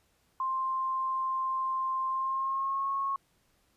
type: tone with pitch glide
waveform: sine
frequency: 1051 to 1095 Hz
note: C6 to C#6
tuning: +7 to -22 cents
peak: -28 dBFS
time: 0.4-3.16 s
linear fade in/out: 2 ms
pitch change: +71 cents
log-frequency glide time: 2.09-2.89 s
effects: pink hiss -70 dBFS RMS until 3.76 s + resampled to 32000 Hz